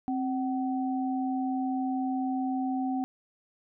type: tone pair together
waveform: sine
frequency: 263.4 / 756 Hz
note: C4 / F#5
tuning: +12 / +37 cents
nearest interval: octave + tritone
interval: 1825 cents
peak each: -28 / -33 dBFS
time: 0.08-3.04 s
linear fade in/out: 0 ms
effects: none